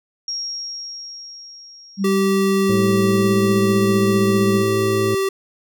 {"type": "tone with exponential decay", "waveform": "sine", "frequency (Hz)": 5588, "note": "F8", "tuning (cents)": 0, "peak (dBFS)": -22, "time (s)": [0.28, 3.69], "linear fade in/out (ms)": 2, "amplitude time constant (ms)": 740}
{"type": "tone with pitch glide", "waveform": "sine", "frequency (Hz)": [196, 200.7], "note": ["G3", "G3"], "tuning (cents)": [0, 41], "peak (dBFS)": -17, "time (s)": [1.97, 4.64], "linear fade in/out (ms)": 50, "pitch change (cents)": 41, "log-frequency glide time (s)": [3.09, 3.4]}
{"type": "tone", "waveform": "square", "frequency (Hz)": 387.4, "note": "G4", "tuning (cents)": -20, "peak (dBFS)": -18, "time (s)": [2.04, 5.29], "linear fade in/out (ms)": 5}
{"type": "harmonic tone", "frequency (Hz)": 108, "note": "A2", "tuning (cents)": -32, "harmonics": [1, 2, 3, 4, 5], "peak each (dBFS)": [-23, -26, -27, -33, -32], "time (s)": [2.69, 5.15], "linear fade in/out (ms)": 5}
{"effects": []}